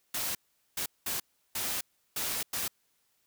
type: noise bursts at uneven times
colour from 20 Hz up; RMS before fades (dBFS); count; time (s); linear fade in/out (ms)
white; -33; 6; 0.14-0.35 / 0.77-0.86 / 1.06-1.2 / 1.55-1.81 / 2.16-2.43 / 2.53-2.68; 5
effects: white hiss -73 dBFS RMS until 3.26 s